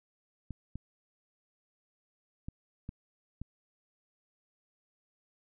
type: clicks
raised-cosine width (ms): 5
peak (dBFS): -27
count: 5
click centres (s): 0.507 / 0.756 / 2.485 / 2.891 / 3.416
effects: none